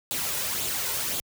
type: noise with flanger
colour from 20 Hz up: white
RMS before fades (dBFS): -29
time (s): 0.11-1.2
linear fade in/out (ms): 0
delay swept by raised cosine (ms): 0.26 to 2.06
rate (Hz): 1.9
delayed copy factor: +0.5
effects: high-pass 60 Hz 12 dB/octave